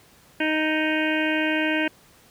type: harmonic tone with a mistuned harmonic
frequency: 311.1 Hz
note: D#4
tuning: in tune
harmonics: 1 / 2 / 3 / 5 / 6 / 7 / 8 / 9 / 10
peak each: -24 / -29 / -34 / -28 / -31 / -33 / -30 / -33 / -39 dBFS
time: 0.4-1.88 s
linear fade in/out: 5 ms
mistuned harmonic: 7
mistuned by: +20 cents
effects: pink hiss -54 dBFS RMS until 2.3 s + high-pass 60 Hz 12 dB/octave